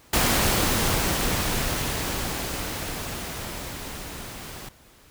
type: noise with level ramp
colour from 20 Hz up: pink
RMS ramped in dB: -20 to -39 dBFS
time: 0.13-4.69 s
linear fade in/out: 5 ms
effects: pink hiss -54 dBFS RMS until 5.1 s